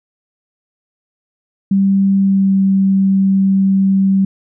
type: tone with pitch glide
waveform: sine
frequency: 195.4 to 193.49 Hz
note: G3 to G3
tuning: -5 to -22 cents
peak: -9 dBFS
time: 1.71-4.25 s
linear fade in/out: 5 ms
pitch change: -17 cents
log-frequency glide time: 2.18-2.55 s
effects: none